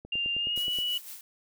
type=click train; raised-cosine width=2 ms; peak=-30 dBFS; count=8; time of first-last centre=0.05-0.787 s; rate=9.5 Hz
type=tone with pitch glide; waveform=sine; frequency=2794 to 2941 Hz; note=F7 to F#7; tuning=0 to -11 cents; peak=-27 dBFS; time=0.12-0.98 s; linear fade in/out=5 ms; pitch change=+89 cents; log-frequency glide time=0.36-0.69 s
type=noise with tremolo; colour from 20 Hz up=blue; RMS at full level=-41 dBFS; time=0.56-1.21 s; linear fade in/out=2 ms; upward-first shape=sine; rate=5.9 Hz; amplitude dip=55%
effects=none